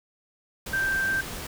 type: tone in noise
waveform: sine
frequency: 1568 Hz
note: G6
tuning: in tune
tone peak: -23 dBFS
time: 0.73-1.21 s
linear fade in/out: 5 ms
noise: pink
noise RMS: -36 dBFS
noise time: 0.66-1.47 s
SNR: +10 dB
effects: none